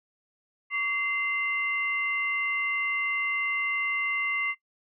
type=tone cluster; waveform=sine; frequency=1132 / 2075 / 2762 Hz; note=C#6 / C7 / F7; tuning=+36 / -15 / -20 cents; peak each=-34 / -27 / -35 dBFS; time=0.7-4.55 s; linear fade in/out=50 ms; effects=noise-tail reverb RT60 0.1 s tail -19 dB re dry